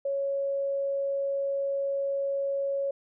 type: tone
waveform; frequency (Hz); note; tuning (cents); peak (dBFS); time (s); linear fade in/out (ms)
sine; 554; C#5; -1; -26; 0.05-2.91; 5
effects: none